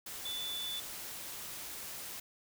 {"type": "tone in noise", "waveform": "sine", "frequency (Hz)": 3486, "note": "A7", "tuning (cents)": -17, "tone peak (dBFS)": -37, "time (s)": [0.25, 0.8], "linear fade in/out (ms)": 5, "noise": "white", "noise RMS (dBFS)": -44, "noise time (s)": [0.06, 2.2], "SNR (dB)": 4, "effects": []}